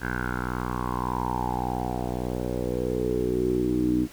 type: tone with low-pass filter sweep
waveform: 10% pulse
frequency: 61.74 Hz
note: B1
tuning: in tune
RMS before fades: -27 dBFS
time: 0-4.08 s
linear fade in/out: 50 ms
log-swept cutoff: 1600 to 290 Hz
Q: 6.9
effects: pink hiss -48 dBFS RMS until 4.12 s